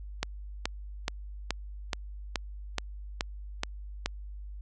click train, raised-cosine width 0.2 ms, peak -11 dBFS, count 10, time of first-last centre 0.23-4.06 s, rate 2.35 Hz, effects added 50 Hz sine -39 dBFS peak until 4.61 s + resampled to 24000 Hz

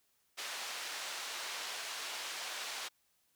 white band-pass noise, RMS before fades -42 dBFS, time 0.37-2.89 s, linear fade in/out 20 ms, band 600 to 5100 Hz, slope 12 dB/octave, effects white hiss -75 dBFS RMS until 3.35 s

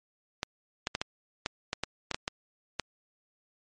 clicks, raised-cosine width 0.2 ms, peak -12 dBFS, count 11, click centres 0.431 / 0.871 / 0.951 / 1.015 / 1.461 / 1.731 / 1.836 / 2.113 / 2.145 / 2.279 / 2.797 s, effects MP3 48 kbps

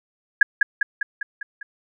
sine tone with echo, 1661.2 Hz, G#6, in tune, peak -7 dBFS, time 0.41-0.43 s, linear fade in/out 5 ms, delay 200 ms, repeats 6, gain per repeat -4 dB, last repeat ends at 1.63 s, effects none

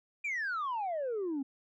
sine exponential sweep, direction down, 2443 to 261.4 Hz, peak -30 dBFS, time 0.24-1.43 s, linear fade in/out 10 ms, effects tanh soft clip ceiling -30 dBFS

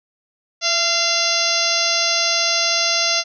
harmonic tone with a mistuned harmonic, 689 Hz, F5, 24 cents flat, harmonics 1 / 2 / 3 / 4 / 5 / 6 / 7 / 8 / 9, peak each -26 / -27 / -26 / -25 / -26 / -25 / -22 / -24 / -24 dBFS, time 0.61-3.24 s, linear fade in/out 50 ms, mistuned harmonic 1, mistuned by -48 cents, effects none

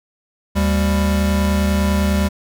square tone pair together, 76.06 / 198.2 Hz, D#2 / G3, -39 / +19 cents, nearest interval octave + perfect fourth, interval 1658 cents, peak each -18 dBFS, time 0.55-2.29 s, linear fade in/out 20 ms, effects none

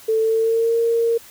sine tone with pitch glide, 442.8 to 462.4 Hz, A4 to A#4, +11 to -14 cents, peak -15 dBFS, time 0.08-1.18 s, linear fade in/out 10 ms, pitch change +75 cents, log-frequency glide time 0.2-0.78 s, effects white hiss -44 dBFS RMS until 1.3 s

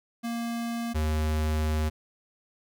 square tone pair in turn, 233.5 / 77.34 Hz, A#3 / D#2, +3 / -10 cents, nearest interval octave + perfect fifth, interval 1913 cents, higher first, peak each -30 / -25 dBFS, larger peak second, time 0.23-0.94 / 0.94-1.9 s, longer second, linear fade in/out 20 ms, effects none

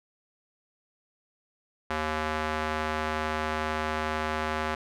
square tone with band-pass filter, 77.78 Hz, D#2, in tune, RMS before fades -30 dBFS, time 1.9-4.75 s, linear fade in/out 5 ms, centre 1300 Hz, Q 0.87, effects none

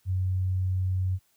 sine tone, 93 Hz, F#2, 9 cents sharp, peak -23 dBFS, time 0.05-1.19 s, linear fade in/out 50 ms, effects white hiss -68 dBFS RMS until 1.36 s + high-pass 60 Hz 12 dB/octave

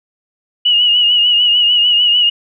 sine tone with vibrato, 2900 Hz, F#7, 35 cents flat, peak -8 dBFS, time 0.65-2.3 s, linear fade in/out 10 ms, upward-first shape sine, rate 6.7 Hz, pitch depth 44 cents each way, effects none

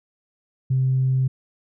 sine tone, 130.81 Hz, C3, in tune, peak -16 dBFS, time 0.7-1.28 s, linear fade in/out 10 ms, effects tanh soft clip ceiling -12 dBFS

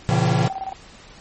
45% pulse chord, A# diminished, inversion none, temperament equal with one note detuned, 116.54 / 138.59 / 169.06 Hz, A#2 / C#3 / E3, 0 / 0 / +44 cents, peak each -21 dBFS, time 0.09-0.48 s, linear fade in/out 0 ms
sine tone with tremolo, 770 Hz, G5, 31 cents flat, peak -24 dBFS, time 0.11-0.73 s, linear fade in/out 2 ms, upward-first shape square, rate 18 Hz, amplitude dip 75%
effects pink hiss -45 dBFS RMS until 1.2 s + MP3 32 kbps

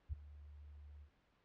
sine tone with ADSR envelope, 73.42 Hz, D2, in tune, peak -35 dBFS, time 0.09-1.1 s, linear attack 38 ms, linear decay 8 ms, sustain -18 dB, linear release 84 ms, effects pink hiss -75 dBFS RMS until 1.44 s + low-pass 3000 Hz 12 dB/octave

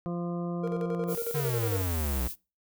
harmonic tone, 173.3 Hz, F3, 13 cents flat, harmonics 1 / 2 / 3 / 4 / 6 / 7, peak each -31 / -37 / -41 / -43 / -47 / -48 dBFS, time 0.06-1.15 s, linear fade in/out 0 ms
triangle tone with tremolo, 466.2 Hz, A#4, in tune, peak -27 dBFS, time 0.63-1.82 s, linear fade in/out 10 ms, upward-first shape square, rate 11 Hz, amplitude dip 70%
violet noise, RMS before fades -37 dBFS, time 1.07-2.36 s, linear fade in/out 50 ms
square exponential sweep, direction down, 149 to 59.8 Hz, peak -29 dBFS, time 1.34-2.28 s, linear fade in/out 10 ms
effects noise-tail reverb RT60 0.3 s tail -23 dB re dry

